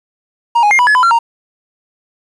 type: tone with pitch steps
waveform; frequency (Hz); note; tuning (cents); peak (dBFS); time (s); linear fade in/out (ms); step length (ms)
triangle; 940 / 831 / 2121 / 983 / 1704 / 1005 / 1370 / 929; A#5 / G#5 / C7 / B5 / G#6 / B5 / F6 / A#5; +14 / +1 / +23 / -8 / +44 / +30 / -34 / -6; -5; 0.55-1.19; 10; 80
effects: resampled to 24000 Hz + 7-bit